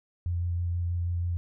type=tone with vibrato; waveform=sine; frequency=86.9 Hz; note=F2; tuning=8 cents flat; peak=-26 dBFS; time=0.26-1.37 s; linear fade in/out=0 ms; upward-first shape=square; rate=6.2 Hz; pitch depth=11 cents each way; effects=none